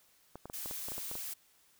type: clicks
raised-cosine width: 1 ms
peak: -30 dBFS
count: 10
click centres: 0.356 / 0.456 / 0.499 / 0.659 / 0.711 / 0.885 / 0.919 / 0.981 / 1.114 / 1.154 s
type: noise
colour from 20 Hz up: blue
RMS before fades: -41 dBFS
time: 0.53-1.34 s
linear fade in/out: 10 ms
effects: white hiss -67 dBFS RMS until 1.79 s